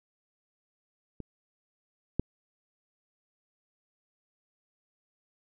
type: clicks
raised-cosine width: 3 ms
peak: -26 / -13 dBFS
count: 2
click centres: 1.203 / 2.196 s
effects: none